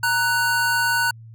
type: tone pair together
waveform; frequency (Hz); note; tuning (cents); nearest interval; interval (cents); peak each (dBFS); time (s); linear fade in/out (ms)
square; 932.3 / 1484; A#5 / F#6; 0 / +5; minor sixth; 805; -24 / -20; 0.03-1.11; 5
effects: added 113 Hz sine -39 dBFS peak until 1.34 s